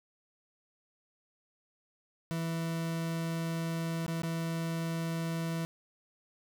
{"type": "tone with dropouts", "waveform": "40% pulse", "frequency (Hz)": 164.81, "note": "E3", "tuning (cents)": 0, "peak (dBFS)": -31, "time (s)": [2.31, 5.65], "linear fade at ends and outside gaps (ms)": 0, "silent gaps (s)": [[4.064, 4.08], [4.22, 4.234]], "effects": []}